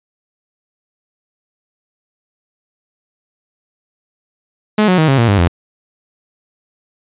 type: tone with pitch steps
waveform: sawtooth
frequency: 212.8 / 183.13 / 157.59 / 135.61 / 116.7 / 100.43 / 86.42 Hz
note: G#3 / F#3 / D#3 / C#3 / A#2 / G2 / F2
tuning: +42 / -18 / +22 / -38 / +2 / +42 / -18 cents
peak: -5 dBFS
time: 4.78-5.48 s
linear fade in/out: 5 ms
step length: 100 ms
effects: resampled to 8000 Hz